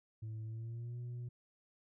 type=tone with pitch glide; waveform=sine; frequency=110 to 121.35 Hz; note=A2 to B2; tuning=0 to -30 cents; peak=-38 dBFS; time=0.22-1.29 s; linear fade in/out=10 ms; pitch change=+170 cents; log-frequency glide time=0.44-0.98 s; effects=tanh soft clip ceiling -40 dBFS